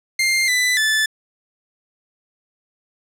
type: tone with pitch steps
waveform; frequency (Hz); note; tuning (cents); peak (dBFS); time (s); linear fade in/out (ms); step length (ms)
sawtooth; 2106 / 1995 / 1747; C7 / B6 / A6; +11 / +17 / -13; -12; 0.19-1.06; 5; 290
effects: low-pass 11000 Hz 12 dB/octave